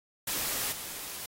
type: noise with level steps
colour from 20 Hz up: white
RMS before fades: -32 / -40 dBFS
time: 0.27-1.26 s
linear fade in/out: 5 ms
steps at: 0.71 s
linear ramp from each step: 20 ms
effects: AAC 48 kbps